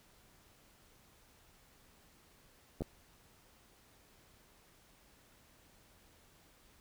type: clicks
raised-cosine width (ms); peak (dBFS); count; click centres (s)
2; -24; 2; 2.808 / 2.82
effects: pink hiss -65 dBFS RMS until 6.8 s